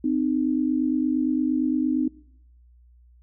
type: tone pair together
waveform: sine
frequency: 257.5 / 306.2 Hz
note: C4 / D#4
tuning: -28 / -28 cents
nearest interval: minor third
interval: 300 cents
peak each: -23 dBFS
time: 0.04-2.08 s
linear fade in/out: 5 ms
effects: noise-tail reverb RT60 0.7 s tail -21 dB re dry + added 60 Hz sine -51 dBFS peak until 3.22 s